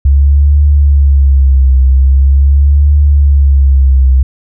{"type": "tone with vibrato", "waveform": "sine", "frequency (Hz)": 68.9, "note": "C#2", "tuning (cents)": -10, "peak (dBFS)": -3, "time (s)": [0.05, 4.23], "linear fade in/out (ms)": 5, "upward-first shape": "triangle", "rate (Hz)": 0.43, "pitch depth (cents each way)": 99, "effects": []}